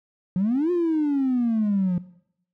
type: exponential two-way sweep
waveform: triangle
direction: up then down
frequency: 174.61 to 359.8 to 174.61 Hz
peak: -16 dBFS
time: 0.36-1.98 s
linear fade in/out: 2 ms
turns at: 0.71 s
effects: noise-tail reverb RT60 0.7 s tail -20 dB re dry + tanh soft clip ceiling -16 dBFS